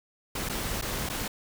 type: noise with dropouts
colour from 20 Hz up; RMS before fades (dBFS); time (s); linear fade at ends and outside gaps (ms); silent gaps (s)
pink; -32; 0.35-1.28; 5; 0.49-0.495 / 0.814-0.822 / 1.091-1.097
effects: none